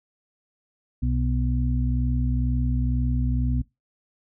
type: harmonic tone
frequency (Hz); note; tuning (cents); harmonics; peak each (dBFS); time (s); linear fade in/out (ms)
62.1; B1; +10; 1 / 2 / 4; -23 / -26 / -29; 1.02-3.62; 10
effects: noise-tail reverb RT60 0.2 s tail -20 dB re dry